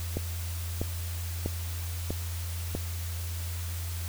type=click train; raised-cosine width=2 ms; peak=-17 dBFS; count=5; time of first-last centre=0.17-2.751 s; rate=1.55 Hz; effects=added 85 Hz sine -32 dBFS peak until 4.08 s + white hiss -42 dBFS RMS until 4.08 s